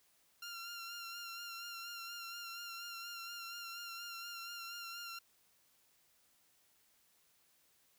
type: tone with vibrato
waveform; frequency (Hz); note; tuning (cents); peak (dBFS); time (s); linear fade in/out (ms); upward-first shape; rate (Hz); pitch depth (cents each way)
15% pulse; 1384; F6; -16; -38; 0.42-5.19; 5; sine; 4.2; 29
effects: white hiss -72 dBFS RMS until 7.98 s